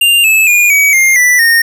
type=tone with pitch steps; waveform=square; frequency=2794 / 2607 / 2432 / 2269 / 2117 / 1975.7 / 1843.4 Hz; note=F7 / E7 / D#7 / C#7 / C7 / B6 / A#6; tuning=0 / -20 / -40 / +40 / +20 / 0 / -20 cents; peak=-6 dBFS; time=0.01-1.62 s; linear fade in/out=5 ms; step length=230 ms; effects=none